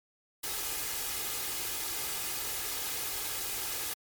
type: noise with comb filter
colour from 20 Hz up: white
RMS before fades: -35 dBFS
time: 0.43-3.94 s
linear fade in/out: 10 ms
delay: 2.4 ms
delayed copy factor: +0.5
effects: MP3 96 kbps